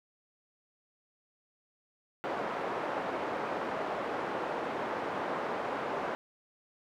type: band-pass noise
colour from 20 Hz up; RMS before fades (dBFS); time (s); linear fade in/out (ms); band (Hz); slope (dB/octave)
pink; -35; 2.24-6.15; 0; 410 to 1200; 12
effects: none